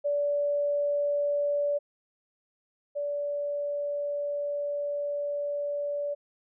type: tone pair in turn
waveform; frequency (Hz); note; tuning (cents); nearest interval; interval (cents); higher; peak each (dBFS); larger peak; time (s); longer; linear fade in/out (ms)
sine; 578 / 578; D5 / D5; -28 / -28; unison; 0; neither; -24 / -28; first; 0.04-1.79 / 2.95-6.15; second; 20
effects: none